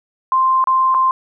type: tone with dropouts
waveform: sine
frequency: 1046.5 Hz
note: C6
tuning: in tune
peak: -11 dBFS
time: 0.32-1.11 s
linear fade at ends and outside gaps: 1 ms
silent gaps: 0.641-0.672 / 0.943-0.947 s
effects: none